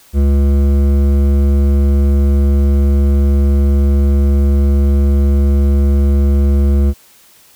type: tone with hard clipping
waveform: triangle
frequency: 70 Hz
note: C#2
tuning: 18 cents sharp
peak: -10 dBFS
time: 0.13-6.94 s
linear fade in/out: 50 ms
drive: 16 dB
effects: white hiss -46 dBFS RMS until 7.55 s